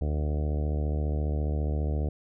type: harmonic tone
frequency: 74.7 Hz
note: D2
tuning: 30 cents sharp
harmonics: 1 / 2 / 3 / 4 / 5 / 6 / 7 / 8 / 9 / 10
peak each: -26 / -34 / -40 / -40 / -43 / -41 / -44 / -45 / -47 / -50 dBFS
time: 0.01-2.09 s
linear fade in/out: 5 ms
effects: none